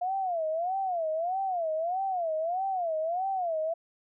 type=tone with vibrato; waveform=sine; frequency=698.5 Hz; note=F5; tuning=in tune; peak=-27 dBFS; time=0.01-3.74 s; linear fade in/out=10 ms; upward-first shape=sine; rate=1.6 Hz; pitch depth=190 cents each way; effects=none